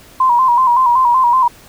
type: tone with vibrato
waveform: sine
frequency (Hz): 996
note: B5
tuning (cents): +14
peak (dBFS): -8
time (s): 0.2-1.48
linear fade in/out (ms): 5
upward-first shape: square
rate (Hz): 5.3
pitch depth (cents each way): 71
effects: pink hiss -42 dBFS RMS until 1.68 s